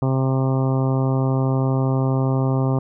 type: harmonic tone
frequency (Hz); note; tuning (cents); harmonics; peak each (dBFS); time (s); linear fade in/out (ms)
132.4; C3; +21; 1 / 2 / 3 / 4 / 5 / 6 / 7 / 8 / 9; -18 / -24 / -28 / -30 / -32 / -34 / -35 / -36 / -37; 0.02-2.79; 2
effects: none